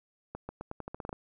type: accelerating click train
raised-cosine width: 1 ms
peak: -24 dBFS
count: 11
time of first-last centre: 0.35-1.129 s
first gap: 140 ms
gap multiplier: 0.86
effects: none